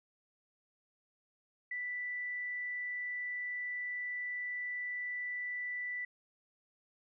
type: tone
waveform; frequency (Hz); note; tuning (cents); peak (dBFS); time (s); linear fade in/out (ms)
sine; 1975.5; B6; 0; -36; 1.71-6.05; 5
effects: none